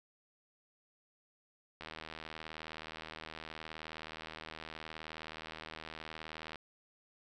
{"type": "click train", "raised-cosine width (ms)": 0.3, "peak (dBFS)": -28, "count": 377, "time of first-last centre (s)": [1.81, 6.557], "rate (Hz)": 79.2, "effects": []}